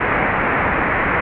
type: low-pass noise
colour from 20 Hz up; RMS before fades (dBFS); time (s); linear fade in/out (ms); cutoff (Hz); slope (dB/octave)
white; -18; 0-1.21; 10; 2200; 48
effects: none